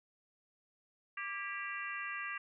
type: harmonic tone with a mistuned harmonic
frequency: 392 Hz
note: G4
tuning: in tune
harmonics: 3 / 4 / 5 / 6 / 7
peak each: -44 / -44 / -43 / -47 / -46 dBFS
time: 1.17-2.38 s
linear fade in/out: 5 ms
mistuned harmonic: 4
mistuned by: +60 cents
effects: none